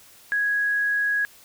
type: tone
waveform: sine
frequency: 1661.2 Hz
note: G#6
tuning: in tune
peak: -20 dBFS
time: 0.32-1.25 s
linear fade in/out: 0 ms
effects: white hiss -51 dBFS RMS until 1.44 s